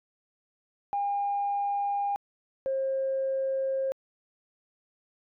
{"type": "tone pair in turn", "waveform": "sine", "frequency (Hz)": [807, 534.8], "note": ["G#5", "C5"], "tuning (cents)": [-50, 38], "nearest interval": "perfect fifth", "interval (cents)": 712, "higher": "first", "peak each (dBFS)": -25, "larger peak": "neither", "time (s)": [[0.93, 2.16], [2.66, 3.92]], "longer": "second", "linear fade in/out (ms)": 0, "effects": ["tanh soft clip ceiling -21 dBFS"]}